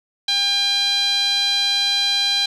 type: tone with band-pass filter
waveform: sawtooth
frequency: 802 Hz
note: G5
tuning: 39 cents sharp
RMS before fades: -19 dBFS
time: 0.28-2.46 s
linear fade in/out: 5 ms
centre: 3800 Hz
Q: 6.5
effects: none